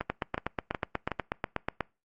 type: two click trains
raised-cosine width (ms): 0.5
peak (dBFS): -15 / -13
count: 4 / 15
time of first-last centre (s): 0.01-1.117 / 0.1-1.807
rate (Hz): 2.71 / 8.2
effects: noise-tail reverb RT60 0.3 s tail -26 dB re dry + Opus 32 kbps